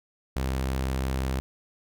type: tone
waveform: sawtooth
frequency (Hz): 65.7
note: C2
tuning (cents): +8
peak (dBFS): -22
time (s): 0.36-1.4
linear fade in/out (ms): 0
effects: none